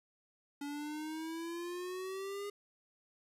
square exponential sweep, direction up, 284 to 410 Hz, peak -40 dBFS, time 0.61-2.5 s, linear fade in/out 5 ms, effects resampled to 32000 Hz + 11-bit

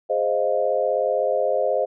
sine chord, F minor seventh, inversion first, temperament equal, 415.3 / 523.3 / 622.3 / 698.5 Hz, Ab4 / C5 / Eb5 / F5, 0 / 0 / 0 / 0 cents, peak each -27 / -22 / -23 / -27 dBFS, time 0.09-1.86 s, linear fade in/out 20 ms, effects none

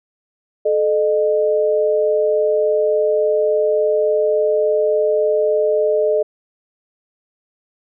sine tone pair together, 433.5 / 610 Hz, A4 / D#5, -26 / -34 cents, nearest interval tritone, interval 592 cents, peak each -16 dBFS, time 0.65-6.23 s, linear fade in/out 10 ms, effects none

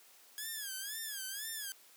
5% pulse tone with vibrato, 1661.2 Hz, G#6, in tune, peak -29 dBFS, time 0.38-1.72 s, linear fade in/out 0 ms, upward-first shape sine, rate 2 Hz, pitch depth 140 cents each way, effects white hiss -61 dBFS RMS until 1.96 s + high-pass 300 Hz 12 dB/octave

